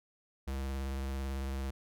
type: tone with vibrato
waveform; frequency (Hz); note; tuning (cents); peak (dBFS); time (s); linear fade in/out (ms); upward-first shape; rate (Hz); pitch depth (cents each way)
square; 67.3; C2; +49; -35; 0.47-1.71; 10; square; 18; 22
effects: none